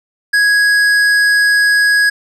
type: tone with hard clipping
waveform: sine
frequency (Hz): 1661.2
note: G#6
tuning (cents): 0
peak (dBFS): -10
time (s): 0.33-2.1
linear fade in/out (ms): 10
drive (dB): 10
effects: none